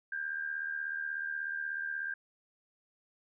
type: tone with amplitude modulation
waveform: sine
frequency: 1594 Hz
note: G6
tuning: 28 cents sharp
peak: -31 dBFS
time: 0.12-2.14 s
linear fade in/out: 5 ms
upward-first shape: sine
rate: 76.5 Hz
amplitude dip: 65%
effects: none